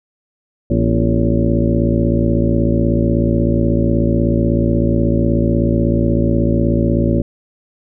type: harmonic tone with a mistuned harmonic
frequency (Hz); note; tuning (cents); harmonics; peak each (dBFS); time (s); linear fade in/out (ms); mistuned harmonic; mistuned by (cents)
56.3; A1; +40; 1 / 2 / 3 / 4 / 5 / 6 / 7 / 8 / 10; -19 / -18 / -20 / -18 / -24 / -20 / -26 / -29 / -23; 0.7-7.22; 5; 4; +100
effects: none